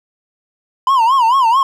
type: tone with vibrato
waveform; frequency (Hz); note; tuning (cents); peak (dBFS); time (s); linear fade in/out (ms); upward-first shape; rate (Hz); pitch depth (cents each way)
triangle; 992; B5; +7; -7; 0.87-1.63; 2; sine; 4.5; 180
effects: none